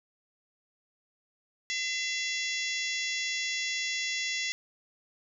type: harmonic tone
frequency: 678 Hz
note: E5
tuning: 49 cents sharp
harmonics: 3 / 4 / 5 / 6 / 7 / 8 / 9 / 10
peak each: -33 / -38 / -37 / -42 / -42 / -40 / -42 / -41 dBFS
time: 1.7-4.52 s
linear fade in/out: 0 ms
effects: none